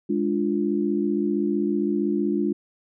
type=chord; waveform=sine; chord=D diminished; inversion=second; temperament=equal; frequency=207.7 / 293.7 / 349.2 Hz; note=Ab3 / D4 / F4; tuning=0 / 0 / 0 cents; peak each=-25 dBFS; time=0.09-2.53 s; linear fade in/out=10 ms; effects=none